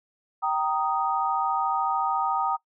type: chord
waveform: sine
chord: Eb major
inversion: first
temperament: equal with one note detuned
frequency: 778.6 / 932.3 / 1244.5 Hz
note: G5 / Bb5 / Eb6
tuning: -12 / 0 / 0 cents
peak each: -27 dBFS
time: 0.42-2.57 s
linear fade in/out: 20 ms
effects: noise-tail reverb RT60 0.1 s tail -21 dB re dry